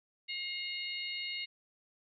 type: harmonic tone with a mistuned harmonic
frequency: 713 Hz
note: F5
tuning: 36 cents sharp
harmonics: 3 / 4 / 5 / 6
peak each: -40 / -40 / -45 / -43 dBFS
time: 0.28-1.46 s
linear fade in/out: 20 ms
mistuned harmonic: 5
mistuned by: +84 cents
effects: MP3 96 kbps